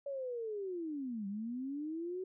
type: linear two-way sweep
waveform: sine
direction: down then up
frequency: 569 to 193.3 to 378.5 Hz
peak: -37 dBFS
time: 0.06-2.24 s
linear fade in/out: 5 ms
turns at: 1.27 s
effects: none